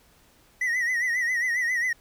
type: tone with vibrato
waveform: triangle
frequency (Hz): 1939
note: B6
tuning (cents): -32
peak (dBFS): -21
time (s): 0.61-1.93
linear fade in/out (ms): 5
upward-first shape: sine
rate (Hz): 7.4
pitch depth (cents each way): 85
effects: pink hiss -59 dBFS RMS until 2 s